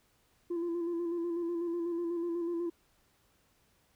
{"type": "tone with vibrato", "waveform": "sine", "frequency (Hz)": 341.5, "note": "F4", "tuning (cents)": -39, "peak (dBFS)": -29, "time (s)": [0.5, 2.7], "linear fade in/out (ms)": 10, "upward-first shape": "square", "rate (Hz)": 8.1, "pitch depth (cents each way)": 31, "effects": ["tanh soft clip ceiling -30 dBFS", "pink hiss -70 dBFS RMS until 3.95 s"]}